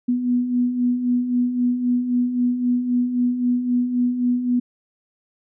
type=beating tone pair; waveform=sine; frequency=242.8 / 246.6 Hz; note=B3 / B3; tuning=-29 / -2 cents; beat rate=3.8 Hz; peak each=-26 / -18 dBFS; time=0.08-4.6 s; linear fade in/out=10 ms; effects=none